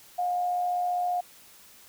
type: tone with amplitude modulation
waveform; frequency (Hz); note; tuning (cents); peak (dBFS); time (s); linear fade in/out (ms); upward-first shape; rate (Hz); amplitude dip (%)
sine; 715; F5; +41; -23; 0.18-1.21; 10; sine; 95.2; 35
effects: white hiss -53 dBFS RMS until 1.88 s